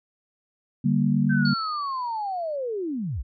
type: chord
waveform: sine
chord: G minor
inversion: second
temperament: just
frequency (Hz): 147 / 196 / 235.2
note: D3 / G3 / Bb3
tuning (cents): +2 / 0 / +16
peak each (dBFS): -23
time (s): 0.84-1.54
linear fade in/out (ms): 10
type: linear sweep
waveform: sine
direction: down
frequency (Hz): 1568 to 42.7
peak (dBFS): -26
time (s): 1.29-3.23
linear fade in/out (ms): 20
type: tone with exponential decay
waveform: sine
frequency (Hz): 4429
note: C#8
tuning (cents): -2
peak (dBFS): -27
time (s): 1.45-2.56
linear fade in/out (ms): 5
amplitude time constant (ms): 240
effects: none